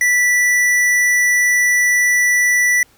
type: tone with hard clipping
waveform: sine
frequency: 1967 Hz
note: B6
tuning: 7 cents flat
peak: -13 dBFS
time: 0.01-2.83 s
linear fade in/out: 2 ms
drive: 13 dB
effects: pink hiss -52 dBFS RMS until 2.97 s